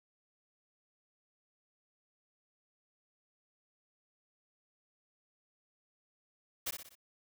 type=noise with echo; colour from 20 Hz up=white; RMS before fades=-36 dBFS; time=6.66-6.71 s; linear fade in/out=10 ms; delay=61 ms; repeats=4; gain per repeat=-6 dB; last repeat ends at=6.954 s; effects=none